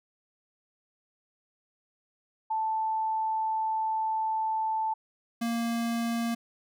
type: tone pair in turn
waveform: sine / square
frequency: 880 / 232.5 Hz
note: A5 / A#3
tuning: 0 / -4 cents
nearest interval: octave + major seventh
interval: 2304 cents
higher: first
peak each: -26 / -28 dBFS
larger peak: first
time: 2.5-4.94 / 5.41-6.35 s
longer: first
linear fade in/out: 10 ms
effects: none